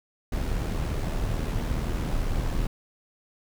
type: noise with amplitude modulation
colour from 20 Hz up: brown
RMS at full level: -25 dBFS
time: 0.32-2.67 s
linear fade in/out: 5 ms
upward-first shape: sine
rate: 77.6 Hz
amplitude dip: 45%
effects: none